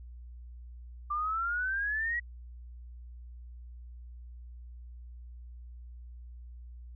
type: exponential sweep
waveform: sine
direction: up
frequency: 1174.7 to 1938 Hz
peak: -29 dBFS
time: 1.1-2.2 s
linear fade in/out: 10 ms
effects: added 60 Hz sine -44 dBFS peak until 6.95 s